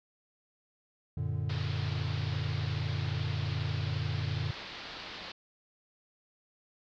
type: chord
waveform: triangle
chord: Gb augmented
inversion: none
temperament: equal with one note detuned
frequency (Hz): 92.5 / 115 / 146.83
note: Gb2 / Bb2 / D3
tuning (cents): 0 / -23 / 0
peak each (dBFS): -33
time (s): 1.17-4.51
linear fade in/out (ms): 5
type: low-pass noise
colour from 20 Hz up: white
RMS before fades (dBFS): -44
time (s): 1.49-5.32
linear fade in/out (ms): 5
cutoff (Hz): 4700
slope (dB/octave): 48
effects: none